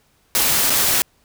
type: noise with dropouts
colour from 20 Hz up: white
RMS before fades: -17 dBFS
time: 0.35-1.02 s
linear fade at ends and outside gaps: 0 ms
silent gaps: 0.697-0.703 s
effects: pink hiss -60 dBFS RMS until 1.24 s